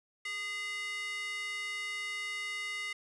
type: tone with high-pass filter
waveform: square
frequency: 410.4 Hz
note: G#4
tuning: 21 cents flat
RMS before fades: -38 dBFS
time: 0.25-2.93 s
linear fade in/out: 5 ms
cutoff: 2100 Hz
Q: 3.5
effects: resampled to 24000 Hz